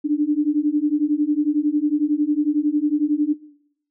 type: beating tone pair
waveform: sine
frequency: 291.5 / 302.5 Hz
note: D4 / D#4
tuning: -13 / -49 cents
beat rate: 11 Hz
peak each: -19 / -20 dBFS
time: 0.04-3.34 s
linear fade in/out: 20 ms
effects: noise-tail reverb RT60 0.7 s tail -18 dB re dry